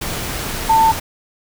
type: tone in noise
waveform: sine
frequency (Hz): 893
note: A5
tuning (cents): +25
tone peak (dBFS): -9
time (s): 0.69-0.92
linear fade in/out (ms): 10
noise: pink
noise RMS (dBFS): -24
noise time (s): 0.01-1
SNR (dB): +12
effects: none